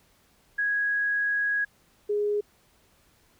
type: tone pair in turn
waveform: sine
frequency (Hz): 1658 / 414.5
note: G#6 / G#4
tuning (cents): -3 / -3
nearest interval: 2 octaves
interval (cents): 2400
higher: first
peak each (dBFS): -23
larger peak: neither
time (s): 0.58-1.65 / 2.09-2.41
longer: first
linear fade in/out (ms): 10
effects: pink hiss -63 dBFS RMS until 3.39 s